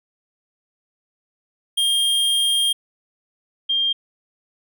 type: tone pair in turn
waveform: square / sine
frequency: 3216 / 3200 Hz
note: G7 / G7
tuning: +44 / +35 cents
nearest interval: unison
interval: 9 cents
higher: first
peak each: -17 dBFS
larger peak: neither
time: 1.77-2.73 / 3.69-3.93 s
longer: first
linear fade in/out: 10 ms
effects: none